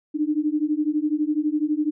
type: beating tone pair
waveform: sine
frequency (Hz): 296.5 / 308.5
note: D4 / D#4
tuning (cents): +17 / -15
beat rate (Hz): 12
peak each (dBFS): -23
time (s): 0.14-1.91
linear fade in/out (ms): 20
effects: none